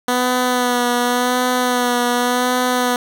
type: tone with vibrato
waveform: 10% pulse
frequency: 246.9 Hz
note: B3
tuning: in tune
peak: -7 dBFS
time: 0.08-2.96 s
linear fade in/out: 2 ms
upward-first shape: sine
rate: 0.89 Hz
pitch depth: 28 cents each way
effects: none